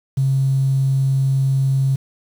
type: tone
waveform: triangle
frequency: 134.6 Hz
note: C3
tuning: 49 cents sharp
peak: -10 dBFS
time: 0.17-1.96 s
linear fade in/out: 10 ms
effects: tanh soft clip ceiling -12 dBFS + 7-bit